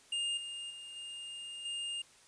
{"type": "tone with level steps", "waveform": "square", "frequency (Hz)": 2820, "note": "F7", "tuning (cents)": 16, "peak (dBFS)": [-33, -41, -46, -43, -37], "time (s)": [0.12, 2.02], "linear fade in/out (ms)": 5, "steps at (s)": [0.37, 0.7, 0.96, 1.65], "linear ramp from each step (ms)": 5, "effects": ["white hiss -61 dBFS RMS until 2.27 s", "resampled to 22050 Hz"]}